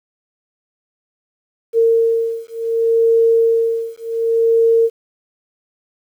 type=beating tone pair; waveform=sine; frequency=456.8 / 457.47 Hz; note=A#4 / A#4; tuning=-35 / -33 cents; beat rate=0.67 Hz; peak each=-15 dBFS; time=1.73-4.9 s; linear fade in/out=50 ms; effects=8-bit